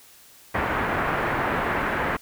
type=low-pass noise; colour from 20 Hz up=white; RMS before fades=-25 dBFS; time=0.54-2.17 s; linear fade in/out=10 ms; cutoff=1800 Hz; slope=24 dB/octave; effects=white hiss -51 dBFS RMS until 2.21 s